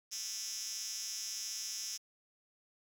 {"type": "tone with high-pass filter", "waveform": "5% pulse", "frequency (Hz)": 221.4, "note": "A3", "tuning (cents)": 11, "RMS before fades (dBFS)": -41, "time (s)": [0.11, 1.98], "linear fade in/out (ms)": 20, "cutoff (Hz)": 5200, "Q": 5.9, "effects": []}